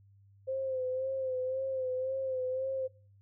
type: tone with vibrato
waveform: sine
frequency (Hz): 521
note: C5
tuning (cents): -7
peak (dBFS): -31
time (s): 0.47-2.88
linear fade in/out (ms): 20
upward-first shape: sine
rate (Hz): 1.9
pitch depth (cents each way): 43
effects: noise-tail reverb RT60 0.4 s tail -22 dB re dry + added 99 Hz sine -58 dBFS peak until 3.21 s